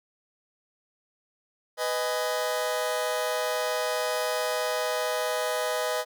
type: chord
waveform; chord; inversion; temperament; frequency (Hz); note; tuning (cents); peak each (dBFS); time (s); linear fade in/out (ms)
sawtooth; G# minor; first; just; 498.4 / 623 / 830.6; B4 / D#5 / G#5; +16 / +2 / 0; -26 / -25 / -31; 1.77-6.05; 50
effects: none